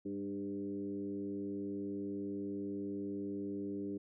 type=tone with frequency modulation; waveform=sine; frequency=300 Hz; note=D4; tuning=37 cents sharp; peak=-37 dBFS; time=0.05-3.98 s; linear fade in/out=10 ms; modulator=100 Hz; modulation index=1.1; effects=none